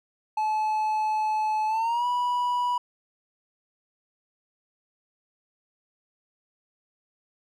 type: tone with pitch glide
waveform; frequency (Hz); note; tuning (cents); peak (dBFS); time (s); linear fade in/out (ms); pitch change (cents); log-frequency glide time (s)
triangle; 862 to 978.8; A5 to B5; -36 to -16; -21; 0.37-2.78; 5; +220; 1.67-2.06
effects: none